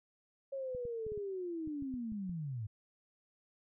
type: linear sweep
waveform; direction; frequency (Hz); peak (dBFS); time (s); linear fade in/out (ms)
sine; down; 551 to 100.7; -37; 0.52-2.67; 10
type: clicks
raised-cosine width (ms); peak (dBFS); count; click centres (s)
5; -37; 10; 0.749 / 0.853 / 1.066 / 1.12 / 1.176 / 1.675 / 1.824 / 1.94 / 2.121 / 2.295
effects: none